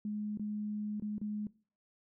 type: tone with dropouts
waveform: sine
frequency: 210 Hz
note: G#3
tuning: 19 cents sharp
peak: -34 dBFS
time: 0.05-1.47 s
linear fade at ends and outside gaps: 2 ms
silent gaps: 0.374-0.395 / 0.999-1.022 / 1.182-1.214 s
effects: noise-tail reverb RT60 0.4 s tail -21 dB re dry